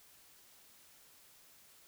silence, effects white hiss -62 dBFS RMS until 1.87 s

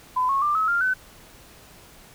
sine tone with pitch steps, 1010 / 1095.1 / 1187.3 / 1287.3 / 1395.7 / 1513.3 Hz, B5 / C#6 / D6 / E6 / F6 / F#6, +39 / -21 / +19 / -41 / -2 / +39 cents, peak -19 dBFS, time 0.16-0.94 s, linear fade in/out 10 ms, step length 130 ms, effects pink hiss -49 dBFS RMS until 2.14 s

